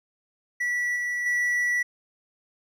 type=tone with level steps; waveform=triangle; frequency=1951 Hz; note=B6; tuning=22 cents flat; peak=-22 / -24 / -20 dBFS; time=0.6-1.83 s; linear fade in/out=10 ms; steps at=0.96 / 1.26 s; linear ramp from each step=2 ms; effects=none